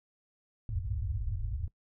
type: low-pass noise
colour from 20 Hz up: white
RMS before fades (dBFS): -34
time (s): 0.69-1.68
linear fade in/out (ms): 2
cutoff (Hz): 110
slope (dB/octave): 96
effects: noise-tail reverb RT60 0.1 s tail -20 dB re dry